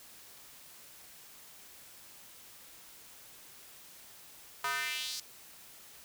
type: tone with high-pass filter sweep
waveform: square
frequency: 138.59 Hz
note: C#3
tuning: in tune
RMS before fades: -36 dBFS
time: 4.64-5.2 s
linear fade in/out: 2 ms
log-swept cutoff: 1100 to 5300 Hz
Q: 2.4
effects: white hiss -54 dBFS RMS until 6.04 s